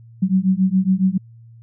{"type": "beating tone pair", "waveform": "sine", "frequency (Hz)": [185, 192.2], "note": ["F#3", "G3"], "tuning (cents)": [0, -34], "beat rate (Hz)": 7.2, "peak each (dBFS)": -17, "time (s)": [0.22, 1.18], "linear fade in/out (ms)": 10, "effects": ["added 115 Hz sine -41 dBFS peak until 1.62 s"]}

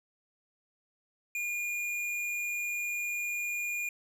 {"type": "tone with hard clipping", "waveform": "sine", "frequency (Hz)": 2425, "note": "D#7", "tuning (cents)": -45, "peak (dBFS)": -33, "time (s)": [1.35, 3.89], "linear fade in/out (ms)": 2, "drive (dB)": 11, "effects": []}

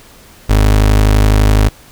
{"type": "tone", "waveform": "30% pulse", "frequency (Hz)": 51.91, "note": "G#1", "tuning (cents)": 0, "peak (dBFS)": -4, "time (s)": [0.49, 1.69], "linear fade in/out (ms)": 10, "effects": ["pink hiss -41 dBFS RMS until 1.91 s"]}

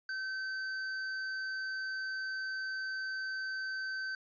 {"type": "tone", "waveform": "square", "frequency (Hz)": 1540, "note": "G6", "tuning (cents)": -31, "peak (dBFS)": -36, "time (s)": [0.09, 4.15], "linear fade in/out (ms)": 2, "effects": ["resampled to 11025 Hz"]}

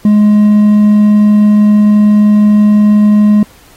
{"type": "tone with hard clipping", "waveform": "triangle", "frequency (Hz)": 209.3, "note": "G#3", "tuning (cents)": 14, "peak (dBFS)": -4, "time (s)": [0.05, 3.43], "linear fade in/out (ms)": 2, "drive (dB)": 5, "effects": ["pink hiss -42 dBFS RMS until 3.76 s", "AAC 48 kbps"]}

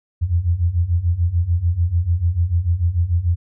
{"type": "beating tone pair", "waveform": "sine", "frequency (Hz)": [82.41, 89.21], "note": ["E2", "F2"], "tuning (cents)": [0, 37], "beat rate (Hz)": 6.8, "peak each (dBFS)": [-20, -17], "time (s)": [0.21, 3.36], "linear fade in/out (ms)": 20, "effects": []}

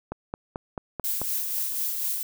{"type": "click train", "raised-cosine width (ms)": 1, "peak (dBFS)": -17, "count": 6, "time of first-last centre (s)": [0.12, 1.216], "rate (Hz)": 4.56}
{"type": "noise with tremolo", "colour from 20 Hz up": "violet", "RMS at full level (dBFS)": -27, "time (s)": [1.04, 2.23], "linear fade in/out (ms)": 2, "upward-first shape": "sine", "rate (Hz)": 4.1, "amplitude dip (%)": 35}
{"effects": []}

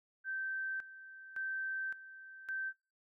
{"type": "tone with tremolo", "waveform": "sine", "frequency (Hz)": 1554, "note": "G6", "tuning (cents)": -16, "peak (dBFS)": -36, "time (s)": [0.24, 2.73], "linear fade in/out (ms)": 50, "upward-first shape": "square", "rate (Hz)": 0.89, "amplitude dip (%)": 80, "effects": ["noise-tail reverb RT60 0.3 s tail -23 dB re dry"]}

